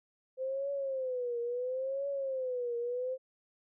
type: tone with vibrato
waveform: sine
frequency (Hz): 515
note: C5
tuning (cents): -28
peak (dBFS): -32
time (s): 0.37-3.18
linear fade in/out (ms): 50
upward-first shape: triangle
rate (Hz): 0.73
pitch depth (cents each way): 160
effects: none